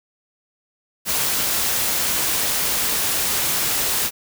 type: noise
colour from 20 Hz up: white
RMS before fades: -21 dBFS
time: 1.05-4.11 s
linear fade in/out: 50 ms
effects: none